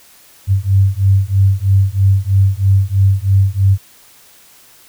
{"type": "beating tone pair", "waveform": "sine", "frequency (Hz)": [95.9, 99], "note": ["G2", "G2"], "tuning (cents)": [-37, 18], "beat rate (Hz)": 3.1, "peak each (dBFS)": -12, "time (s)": [0.47, 3.78], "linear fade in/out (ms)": 50, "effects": ["white hiss -45 dBFS RMS until 4.88 s"]}